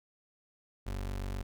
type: tone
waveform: 30% pulse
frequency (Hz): 47.64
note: G1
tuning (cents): -49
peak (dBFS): -32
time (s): 0.86-1.43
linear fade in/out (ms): 10
effects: none